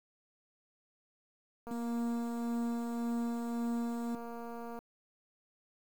click train, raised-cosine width 1 ms, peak -32 dBFS, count 731, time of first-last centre 1.67-4.79 s, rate 234 Hz
sine tone, 235.8 Hz, A#3, 20 cents sharp, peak -33 dBFS, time 1.71-4.15 s, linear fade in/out 2 ms
effects 9-bit

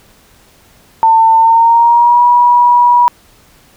sine tone with pitch glide, 898 to 968 Hz, A5 to B5, +35 to -35 cents, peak -4 dBFS, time 1.03-3.08 s, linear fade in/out 0 ms, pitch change +130 cents, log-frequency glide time 1.35-2.23 s, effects pink hiss -46 dBFS RMS until 3.76 s

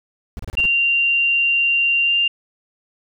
brown noise bursts, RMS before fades -28 dBFS, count 6, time 0.37-0.658 s, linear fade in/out 0 ms, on 23 ms, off 30 ms
sine tone with pitch glide, 2772 to 2791 Hz, F7 to F7, -14 to -2 cents, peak -14 dBFS, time 0.57-2.28 s, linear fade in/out 5 ms, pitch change +12 cents, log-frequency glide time 2.03-2.13 s
effects none

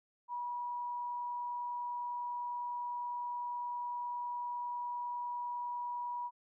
sine tone with frequency modulation, 969 Hz, B5, 33 cents flat, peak -36 dBFS, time 0.28-6.31 s, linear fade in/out 50 ms, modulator 29.9 Hz, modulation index 0.24, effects none

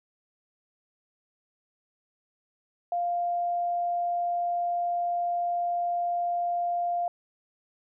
sine tone, 698.5 Hz, F5, in tune, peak -25 dBFS, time 2.92-7.08 s, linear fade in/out 2 ms, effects none

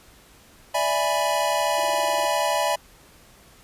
square chord, E dominant seventh, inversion third, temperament equal, 587.3 / 659.3 / 830.6 / 987.8 Hz, D5 / E5 / G#5 / B5, 0 / 0 / 0 / 0 cents, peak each -27 dBFS, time 0.74-2.76 s, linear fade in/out 10 ms
triangle tone bursts, 341.1 Hz, F4, 41 cents flat, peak -36 dBFS, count 10, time 1.78-2.253 s, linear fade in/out 2 ms, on 23 ms, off 27 ms
effects pink hiss -52 dBFS RMS until 3.63 s + resampled to 32000 Hz

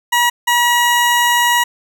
20% pulse tone pair in turn, 961 / 961 Hz, B5 / B5, -48 / -48 cents, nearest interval unison, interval 0 cents, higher neither, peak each -6 dBFS, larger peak neither, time 0.12-0.3 / 0.47-1.64 s, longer second, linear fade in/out 10 ms, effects none

